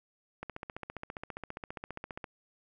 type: click train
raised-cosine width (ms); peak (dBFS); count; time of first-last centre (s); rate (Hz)
0.5; -24; 28; 0.43-2.242; 14.9
effects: none